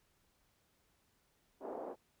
white band-pass noise, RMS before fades -44 dBFS, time 1.6-1.96 s, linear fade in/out 50 ms, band 280 to 740 Hz, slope 24 dB/octave, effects pink hiss -75 dBFS RMS until 2.2 s

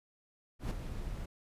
brown noise with ADSR envelope, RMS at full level -32 dBFS, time 0.59-1.26 s, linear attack 120 ms, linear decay 4 ms, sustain -8 dB, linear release 9 ms, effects resampled to 32000 Hz

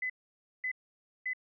sine tone bursts, 2015 Hz, B6, 34 cents sharp, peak -31 dBFS, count 3, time 0.02-1.334 s, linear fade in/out 5 ms, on 78 ms, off 540 ms, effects none

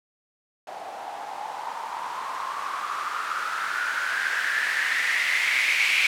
violet noise with low-pass filter sweep, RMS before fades -27 dBFS, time 0.67-6.07 s, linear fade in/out 2 ms, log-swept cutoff 710 to 2400 Hz, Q 6.6, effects none

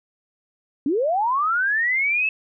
sine linear sweep, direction up, 255.4 to 2637 Hz, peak -18 dBFS, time 0.86-2.29 s, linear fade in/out 2 ms, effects none

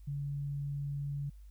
sine tone, 142.1 Hz, C#3, 43 cents sharp, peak -34 dBFS, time 0.07-1.3 s, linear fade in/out 10 ms, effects added 50 Hz sine -49 dBFS peak until 1.5 s + white hiss -74 dBFS RMS until 1.5 s

